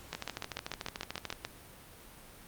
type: two click trains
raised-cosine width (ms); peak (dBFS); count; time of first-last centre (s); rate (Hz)
0.2; -18 / -19; 10 / 17; 0.13-1.45 / 0.15-1.326; 6.82 / 13.6
effects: pink hiss -53 dBFS RMS until 2.47 s + Opus 48 kbps